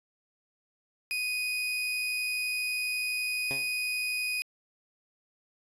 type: tone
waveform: 35% pulse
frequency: 2489 Hz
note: D#7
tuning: in tune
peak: -27 dBFS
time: 1.11-4.42 s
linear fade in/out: 0 ms
type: tone with exponential decay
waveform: 10% pulse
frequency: 136.3 Hz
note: C#3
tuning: 29 cents flat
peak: -26 dBFS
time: 3.51-3.74 s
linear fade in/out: 0 ms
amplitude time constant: 50 ms
effects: resampled to 32000 Hz